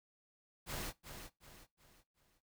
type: noise with echo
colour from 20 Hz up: pink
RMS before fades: -42 dBFS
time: 0.66-0.93 s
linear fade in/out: 50 ms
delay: 370 ms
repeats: 4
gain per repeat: -8 dB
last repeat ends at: 2.41 s
effects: noise-tail reverb RT60 0.2 s tail -19 dB re dry